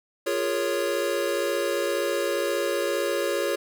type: chord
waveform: square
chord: Bb minor seventh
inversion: second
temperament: equal with one note detuned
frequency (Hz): 349.2 / 411.2 / 466.2 / 554.4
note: F4 / Ab4 / Bb4 / Db5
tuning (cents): 0 / -17 / 0 / 0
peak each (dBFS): -31 / -30 / -33 / -28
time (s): 0.26-3.56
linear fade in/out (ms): 10
effects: none